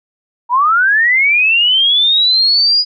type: linear sweep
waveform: sine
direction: up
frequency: 930 to 4950 Hz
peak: -8 dBFS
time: 0.49-2.85 s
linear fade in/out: 50 ms
effects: none